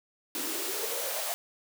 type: noise with high-pass filter sweep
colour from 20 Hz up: white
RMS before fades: -33 dBFS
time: 0.35-1.34 s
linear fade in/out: 0 ms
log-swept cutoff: 280 to 700 Hz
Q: 7.1
effects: none

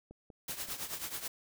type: click train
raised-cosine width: 2 ms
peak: -37 dBFS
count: 4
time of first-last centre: 0.11-0.687 s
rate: 5.2 Hz
type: noise with tremolo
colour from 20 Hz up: white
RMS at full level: -37 dBFS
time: 0.48-1.28 s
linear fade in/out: 5 ms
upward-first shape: triangle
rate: 9.3 Hz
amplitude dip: 80%
effects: none

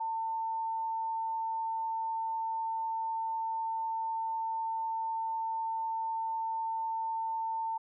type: tone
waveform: sine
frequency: 898 Hz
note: A5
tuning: 35 cents sharp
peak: -31 dBFS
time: 0-7.78 s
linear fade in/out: 10 ms
effects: none

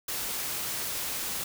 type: noise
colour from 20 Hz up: white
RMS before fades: -33 dBFS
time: 0.08-1.44 s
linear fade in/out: 5 ms
effects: none

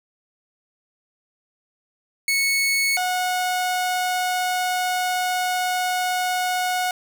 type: tone pair in turn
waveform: sawtooth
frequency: 2206 / 730.7 Hz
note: C#7 / F#5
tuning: -9 / -22 cents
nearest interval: octave + perfect fifth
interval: 1913 cents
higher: first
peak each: -15 / -17 dBFS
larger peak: first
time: 2.28-2.97 / 2.97-6.91 s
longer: second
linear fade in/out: 2 ms
effects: none

